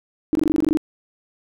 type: tone bursts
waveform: sine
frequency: 310 Hz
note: D#4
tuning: 6 cents flat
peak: -14 dBFS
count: 11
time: 0.33-0.772 s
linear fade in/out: 0 ms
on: 22 ms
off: 20 ms
effects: none